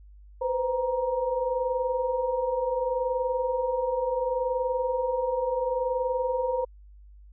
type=tone cluster; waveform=sine; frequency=493.3 / 514 / 940 Hz; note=B4 / C5 / A#5; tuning=-2 / -31 / +14 cents; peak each=-32 / -26 / -31 dBFS; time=0.41-6.65 s; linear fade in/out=10 ms; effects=added 50 Hz sine -47 dBFS peak until 7.32 s